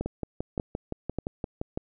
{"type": "two click trains", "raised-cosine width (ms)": 2, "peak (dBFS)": [-17, -16], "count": [10, 4], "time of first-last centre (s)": [[0.06, 1.614], [0.01, 1.775]], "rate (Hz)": [5.79, 1.7], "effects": []}